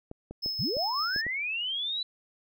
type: clicks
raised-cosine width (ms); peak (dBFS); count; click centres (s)
2; -26; 6; 0.114 / 0.31 / 0.461 / 0.768 / 1.162 / 1.266
type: tone with tremolo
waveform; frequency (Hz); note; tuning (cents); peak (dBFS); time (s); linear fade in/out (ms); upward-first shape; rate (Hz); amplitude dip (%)
triangle; 5190; E8; -28; -27; 0.42-1.22; 20; sine; 5.5; 40
type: linear sweep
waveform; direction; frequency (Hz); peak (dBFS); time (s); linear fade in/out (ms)
sine; up; 81.9 to 4006; -29; 0.59-2.03; 5
effects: none